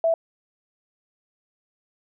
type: tone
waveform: sine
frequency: 659.3 Hz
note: E5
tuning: in tune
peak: -17 dBFS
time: 0.04-0.14 s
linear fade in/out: 2 ms
effects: none